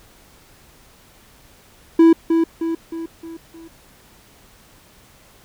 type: tone with echo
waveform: triangle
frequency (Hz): 329.5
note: E4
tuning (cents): -1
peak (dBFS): -5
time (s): 1.99-2.13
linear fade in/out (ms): 5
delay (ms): 310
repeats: 5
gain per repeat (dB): -6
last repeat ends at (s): 3.68
effects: pink hiss -50 dBFS RMS until 5.44 s